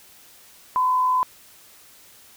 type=tone with frequency modulation; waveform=sine; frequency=1013 Hz; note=B5; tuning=44 cents sharp; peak=-17 dBFS; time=0.76-1.23 s; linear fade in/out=0 ms; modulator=54.8 Hz; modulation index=0.25; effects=white hiss -50 dBFS RMS until 2.36 s